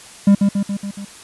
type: tone with echo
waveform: triangle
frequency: 200 Hz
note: G3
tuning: 35 cents sharp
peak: -5 dBFS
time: 0.27-0.35 s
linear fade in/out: 5 ms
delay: 140 ms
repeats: 5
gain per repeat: -4 dB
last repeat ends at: 1.05 s
effects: white hiss -40 dBFS RMS until 1.23 s + resampled to 24000 Hz